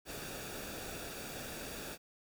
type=noise with comb filter; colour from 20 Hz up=pink; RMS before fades=-44 dBFS; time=0.05-1.98 s; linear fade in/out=50 ms; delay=0.97 ms; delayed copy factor=-0.55; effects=none